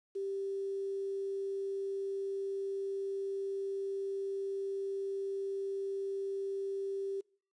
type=tone with quantisation; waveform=sine; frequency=392 Hz; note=G4; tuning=in tune; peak=-34 dBFS; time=0.15-7.21 s; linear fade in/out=10 ms; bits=10; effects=noise-tail reverb RT60 0.5 s tail -25 dB re dry + resampled to 22050 Hz